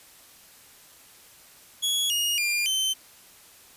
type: tone with pitch steps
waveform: sawtooth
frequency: 3353 / 2865 / 2401 / 3084 Hz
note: G#7 / F7 / D7 / G7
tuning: +16 / +44 / +38 / -29 cents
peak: -20 dBFS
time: 1.82-2.94 s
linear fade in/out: 20 ms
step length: 280 ms
effects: white hiss -52 dBFS RMS until 3.76 s + resampled to 32000 Hz